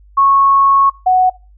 sine tone pair in turn, 1100 / 740.1 Hz, C#6 / F#5, -14 / 0 cents, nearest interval perfect fifth, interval 686 cents, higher first, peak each -7 dBFS, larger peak neither, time 0.17-0.9 / 1.06-1.3 s, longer first, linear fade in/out 10 ms, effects noise-tail reverb RT60 0.3 s tail -22 dB re dry + added 50 Hz sine -41 dBFS peak until 1.57 s

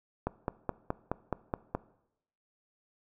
click train, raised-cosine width 1 ms, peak -16 dBFS, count 8, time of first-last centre 0.27-1.75 s, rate 4.73 Hz, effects noise-tail reverb RT60 0.8 s tail -19 dB re dry

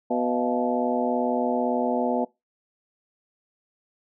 harmonic tone with a mistuned harmonic, 123.47 Hz, B2, in tune, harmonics 2 / 3 / 4 / 5 / 6 / 7, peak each -26 / -31 / -28 / -29 / -29 / -31 dBFS, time 0.1-2.25 s, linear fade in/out 10 ms, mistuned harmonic 6, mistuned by -110 cents, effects noise-tail reverb RT60 0.2 s tail -22 dB re dry

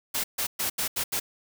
white noise bursts at uneven times, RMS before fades -28 dBFS, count 6, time 0.14-0.24 / 0.38-0.47 / 0.59-0.7 / 0.78-0.88 / 0.96-1.04 / 1.12-1.2 s, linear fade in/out 10 ms, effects none

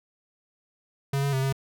square tone with pitch steps, 138.4 / 140.4 / 132.9 / 135.5 Hz, C#3 / C#3 / C3 / C#3, -2 / +22 / +27 / -39 cents, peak -24 dBFS, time 1.13-1.526 s, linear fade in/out 5 ms, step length 99 ms, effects none

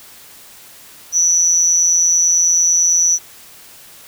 sine tone with amplitude modulation, 5920 Hz, F#8, in tune, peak -7 dBFS, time 1.12-3.19 s, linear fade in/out 50 ms, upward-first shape sine, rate 171 Hz, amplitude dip 75%, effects white hiss -41 dBFS RMS until 4.07 s

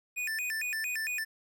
square tone with vibrato, 2093 Hz, C7, in tune, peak -32 dBFS, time 0.16-1.25 s, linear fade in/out 20 ms, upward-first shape square, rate 4.4 Hz, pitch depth 290 cents each way, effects 11-bit

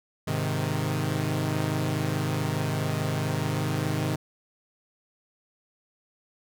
sawtooth chord, Ab major, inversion none, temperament equal, 103.83 / 130.81 / 155.56 Hz, Ab2 / C3 / Eb3, 0 / 0 / 0 cents, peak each -27 / -26 / -25 dBFS, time 0.27-4.16 s, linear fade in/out 10 ms, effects none

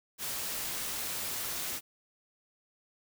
white noise, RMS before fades -36 dBFS, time 0.18-1.81 s, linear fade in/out 50 ms, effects none

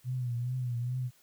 sine tone with vibrato, 123.47 Hz, B2, in tune, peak -30 dBFS, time 0.04-1.11 s, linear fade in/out 50 ms, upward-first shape triangle, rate 2.4 Hz, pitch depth 80 cents each way, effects white hiss -64 dBFS RMS until 1.22 s

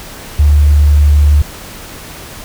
sine tone, 73.42 Hz, D2, in tune, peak -4 dBFS, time 0.39-1.42 s, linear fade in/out 5 ms, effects pink hiss -30 dBFS RMS until 2.44 s

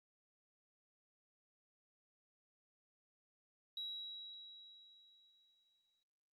sine tone with exponential decay, 3873 Hz, B7, 35 cents flat, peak -40 dBFS, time 3.77-6.03 s, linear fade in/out 2 ms, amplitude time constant 490 ms, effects tanh soft clip ceiling -36 dBFS + Opus 48 kbps

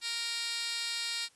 15% pulse tone with high-pass filter, 466.2 Hz, A#4, in tune, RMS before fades -35 dBFS, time 0.01-1.29 s, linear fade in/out 50 ms, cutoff 3200 Hz, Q 3.5, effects white hiss -64 dBFS RMS until 1.35 s + resampled to 24000 Hz

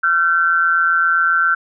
sine tone pair together, 1367.5 / 1535 Hz, F6 / G6, -37 / -37 cents, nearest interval major second, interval 200 cents, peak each -15 dBFS, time 0.03-1.55 s, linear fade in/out 10 ms, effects none

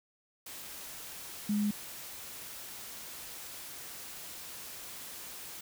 sine tone in noise, 207.7 Hz, G#3, in tune, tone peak -27 dBFS, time 1.49-1.71 s, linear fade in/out 5 ms, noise white, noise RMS -45 dBFS, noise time 0.46-5.61 s, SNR +15 dB, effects none

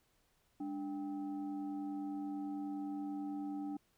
sine tone with frequency modulation, 292.7 Hz, D4, 6 cents flat, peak -38 dBFS, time 0.6-3.77 s, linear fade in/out 5 ms, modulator 496 Hz, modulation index 0.56, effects pink hiss -75 dBFS RMS until 3.97 s

